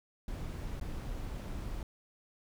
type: noise with dropouts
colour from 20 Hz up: brown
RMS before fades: -39 dBFS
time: 0.28-1.83 s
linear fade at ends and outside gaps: 2 ms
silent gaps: 0.799-0.811 s
effects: none